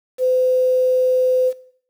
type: tone with quantisation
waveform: sine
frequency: 510 Hz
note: C5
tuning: 44 cents flat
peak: -14 dBFS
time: 0.18-1.53 s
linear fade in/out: 50 ms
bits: 7
effects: noise-tail reverb RT60 0.6 s tail -17 dB re dry